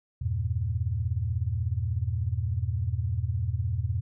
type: chord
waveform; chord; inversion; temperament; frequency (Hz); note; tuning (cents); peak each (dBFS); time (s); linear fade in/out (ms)
sine; E diminished; none; just; 82.41 / 98.89 / 118.67; E2 / G2 / Bb2; 0 / +16 / +31; -30; 0.21-4.01; 10
effects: none